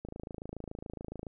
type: click train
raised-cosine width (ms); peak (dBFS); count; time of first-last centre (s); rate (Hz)
2; -27; 34; 0.05-1.268; 27.1
effects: none